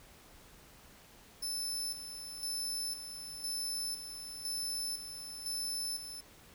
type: tone with tremolo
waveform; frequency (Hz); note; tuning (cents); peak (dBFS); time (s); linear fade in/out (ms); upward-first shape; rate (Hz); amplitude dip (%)
25% pulse; 5274; E8; 0; -30; 1.42-6.21; 10; square; 0.99; 60
effects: pink hiss -58 dBFS RMS until 6.54 s